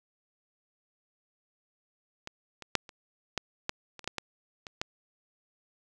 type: clicks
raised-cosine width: 0.2 ms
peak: -21 / -25 / -6 / -29 / -12 / -12 / -27 / -29 / -13 / -15 / -24 / -13 dBFS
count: 12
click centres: 2.274 / 2.623 / 2.753 / 2.892 / 3.377 / 3.694 / 3.993 / 4.043 / 4.076 / 4.183 / 4.668 / 4.815 s
effects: none